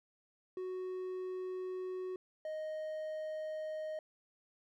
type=tone pair in turn; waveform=triangle; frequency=370 / 622.3 Hz; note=F#4 / D#5; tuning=0 / 0 cents; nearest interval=major sixth; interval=900 cents; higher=second; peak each=-36 / -36 dBFS; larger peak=neither; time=0.57-2.16 / 2.45-3.99 s; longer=first; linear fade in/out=2 ms; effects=none